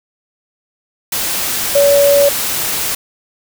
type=tone in noise; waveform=sine; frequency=567 Hz; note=C#5; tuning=39 cents sharp; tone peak=-7 dBFS; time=1.75-2.29 s; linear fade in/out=5 ms; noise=white; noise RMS=-18 dBFS; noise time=1.12-2.95 s; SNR=+8 dB; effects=none